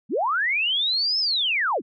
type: linear two-way sweep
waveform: sine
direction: up then down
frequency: 159.6 to 5310 to 159.6 Hz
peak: -20 dBFS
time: 0.09-1.82 s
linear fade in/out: 50 ms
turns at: 1.19 s
effects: none